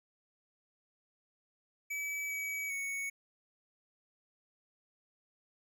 square tone with pitch steps, 2292 / 2276 / 2222 Hz, D7 / C#7 / C#7, -43 / +45 / +4 cents, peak -36 dBFS, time 1.9-3.1 s, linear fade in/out 10 ms, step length 400 ms, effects none

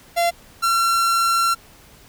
45% pulse tone pair in turn, 687 / 1361 Hz, F5 / F6, -29 / -45 cents, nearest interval octave, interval 1184 cents, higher second, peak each -16 dBFS, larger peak neither, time 0.16-0.31 / 0.62-1.55 s, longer second, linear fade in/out 20 ms, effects pink hiss -48 dBFS RMS until 2.08 s

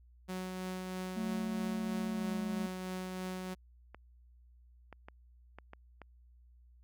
sawtooth tone with tremolo, 185 Hz, F#3, in tune, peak -33 dBFS, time 0.28-3.55 s, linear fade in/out 20 ms, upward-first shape triangle, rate 3.1 Hz, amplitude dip 30%
triangle tone with pitch glide, 220 to 212.6 Hz, A3 to G#3, 0 to +41 cents, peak -33 dBFS, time 1.16-2.67 s, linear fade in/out 10 ms, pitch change -59 cents, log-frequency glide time 2.13-2.28 s
clicks, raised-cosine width 0.5 ms, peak -33 dBFS, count 6, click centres 3.946 / 4.927 / 5.085 / 5.586 / 5.734 / 6.017 s
effects added 60 Hz sine -58 dBFS peak until 6.83 s

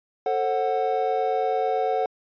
triangle chord, F# diminished, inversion first, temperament just, 444 / 532.8 / 740 Hz, A4 / C5 / F#5, +16 / +31 / 0 cents, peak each -24 / -26 / -22 dBFS, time 0.26-2.06 s, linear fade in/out 2 ms, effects resampled to 11025 Hz

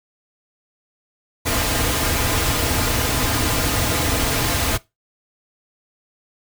pink noise with comb filter, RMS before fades -20 dBFS, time 1.45-4.78 s, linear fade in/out 20 ms, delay 5.3 ms, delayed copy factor -0.55, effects noise-tail reverb RT60 0.2 s tail -19 dB re dry

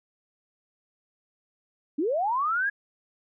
sine linear sweep, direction up, 266.6 to 1688 Hz, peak -23 dBFS, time 1.98-2.7 s, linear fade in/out 10 ms, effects none

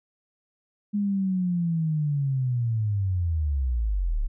sine linear sweep, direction down, 207.7 to 31.89 Hz, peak -22 dBFS, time 0.93-4.28 s, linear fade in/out 20 ms, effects none

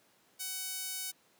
sawtooth tone with high-pass filter, 750 Hz, F#5, 23 cents sharp, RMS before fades -39 dBFS, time 0.39-1.12 s, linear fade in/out 20 ms, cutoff 5300 Hz, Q 0.63, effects pink hiss -67 dBFS RMS until 1.39 s + high-pass 200 Hz 12 dB/octave

